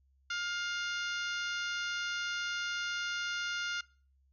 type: harmonic tone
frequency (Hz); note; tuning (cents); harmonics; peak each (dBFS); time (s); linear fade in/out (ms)
706; F5; +19; 2 / 3 / 4 / 5 / 6 / 7 / 8 / 9; -35 / -44 / -42 / -44 / -47 / -48 / -51 / -50; 0.3-3.81; 5
effects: noise-tail reverb RT60 0.4 s tail -22 dB re dry + added 67 Hz sine -66 dBFS peak until 4.32 s